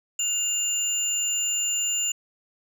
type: tone pair together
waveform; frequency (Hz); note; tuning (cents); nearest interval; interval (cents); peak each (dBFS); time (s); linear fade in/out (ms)
sine; 2802 / 7061; F7 / A8; +5 / +5; octave + major third; 1600; -26 / -22; 0.19-2.12; 5
effects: tanh soft clip ceiling -20 dBFS